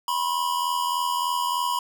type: tone pair together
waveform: square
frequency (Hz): 979.7 / 1063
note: B5 / C6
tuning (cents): -14 / +27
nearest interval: minor second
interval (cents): 141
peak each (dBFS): -25 / -29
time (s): 0.08-1.79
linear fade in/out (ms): 2
effects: 9-bit